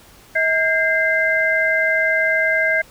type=tone cluster; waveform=sine; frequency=639 / 1604 / 2073 Hz; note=D#5 / G6 / C7; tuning=+46 / +39 / -17 cents; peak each=-21 / -18 / -19 dBFS; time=0.35-2.82 s; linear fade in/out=10 ms; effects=pink hiss -47 dBFS RMS until 2.9 s